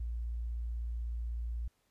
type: tone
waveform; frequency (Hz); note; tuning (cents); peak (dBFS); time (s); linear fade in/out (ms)
sine; 58.1; A#1; -5; -34; 0-1.68; 5
effects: pink hiss -75 dBFS RMS until 1.9 s + resampled to 32000 Hz